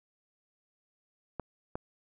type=clicks; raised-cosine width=1 ms; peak=-21 dBFS; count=2; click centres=1.397 / 1.755 s; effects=none

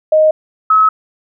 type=tone pair in turn; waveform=sine; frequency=622.3 / 1286.3 Hz; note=D#5 / E6; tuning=0 / -43 cents; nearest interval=octave + minor second; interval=1257 cents; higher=second; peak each=-6 dBFS; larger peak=neither; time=0.12-0.31 / 0.7-0.89 s; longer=neither; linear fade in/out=5 ms; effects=none

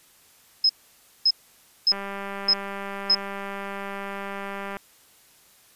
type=tone bursts; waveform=sine; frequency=5130 Hz; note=E8; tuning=48 cents flat; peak=-15 dBFS; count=5; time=0.64-3.15 s; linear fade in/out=5 ms; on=54 ms; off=560 ms
type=click train; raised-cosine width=0.5 ms; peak=-19 dBFS; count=565; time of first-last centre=1.92-4.768 s; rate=198 Hz
effects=white hiss -56 dBFS RMS until 5.75 s + resampled to 32000 Hz

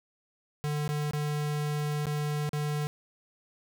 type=tone with dropouts; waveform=square; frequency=148.7 Hz; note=D3; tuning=22 cents sharp; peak=-29 dBFS; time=0.64-2.87 s; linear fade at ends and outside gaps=0 ms; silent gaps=0.878-0.89 / 1.11-1.134 / 2.056-2.068 / 2.492-2.532 s; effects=none

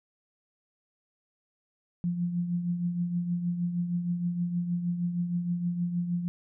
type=tone with tremolo; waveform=sine; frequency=174.61 Hz; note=F3; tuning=in tune; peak=-24 dBFS; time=2.04-6.28 s; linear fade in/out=0 ms; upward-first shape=triangle; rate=6.4 Hz; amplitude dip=60%; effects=none

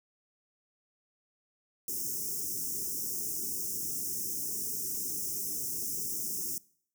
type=band-stop noise; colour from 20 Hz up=white; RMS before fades=-35 dBFS; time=1.88-6.58 s; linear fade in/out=2 ms; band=440 to 5300 Hz; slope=96 dB/octave; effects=noise-tail reverb RT60 0.6 s tail -23 dB re dry + high-pass 100 Hz 12 dB/octave

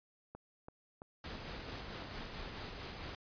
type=click train; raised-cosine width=1 ms; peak=-34 dBFS; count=6; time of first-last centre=0.35-2.022 s; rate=2.99 Hz
type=noise with tremolo; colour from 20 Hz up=pink; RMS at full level=-44 dBFS; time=1.24-3.15 s; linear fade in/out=2 ms; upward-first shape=sine; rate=4.5 Hz; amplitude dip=30%
effects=resampled to 11025 Hz

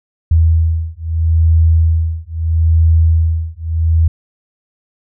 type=beating tone pair; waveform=sine; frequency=81 / 81.77 Hz; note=E2 / E2; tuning=-30 / -13 cents; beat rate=0.77 Hz; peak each=-12 dBFS; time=0.31-4.08 s; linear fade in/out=5 ms; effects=none

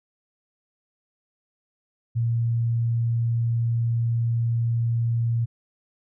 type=tone; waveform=sine; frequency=116.54 Hz; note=A#2; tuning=in tune; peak=-20 dBFS; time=2.15-5.46 s; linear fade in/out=20 ms; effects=none

